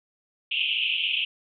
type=band-pass noise; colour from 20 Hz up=white; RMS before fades=-26 dBFS; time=0.51-1.25 s; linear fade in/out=5 ms; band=2500 to 3200 Hz; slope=96 dB/octave; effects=none